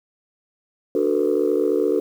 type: chord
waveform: sine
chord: B minor seventh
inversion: first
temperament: just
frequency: 296.3 / 370.4 / 444.5 / 493.9 Hz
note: D4 / F#4 / A4 / B4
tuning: +15 / +2 / +18 / 0 cents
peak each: -23 / -21 / -20 / -24 dBFS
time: 0.95-2 s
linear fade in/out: 2 ms
effects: tanh soft clip ceiling -9 dBFS + 8-bit